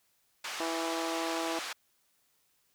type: band-pass noise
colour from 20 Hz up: pink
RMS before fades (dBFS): -39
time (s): 0.44-1.73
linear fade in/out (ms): 5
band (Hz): 1000 to 6500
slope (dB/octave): 12
type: harmonic tone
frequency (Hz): 164.81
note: E3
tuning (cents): 0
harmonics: 2 / 3 / 4 / 5 / 6 / 7 / 8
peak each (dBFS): -36 / -41 / -38 / -40 / -43 / -43 / -48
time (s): 0.6-1.59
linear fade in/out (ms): 2
effects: white hiss -72 dBFS RMS until 2.74 s